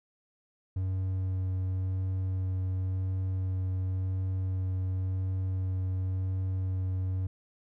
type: tone with vibrato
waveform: triangle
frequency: 93.6 Hz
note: F#2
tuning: 20 cents sharp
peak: -26 dBFS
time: 0.76-7.27 s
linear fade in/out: 5 ms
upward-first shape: sine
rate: 0.93 Hz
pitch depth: 9 cents each way
effects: none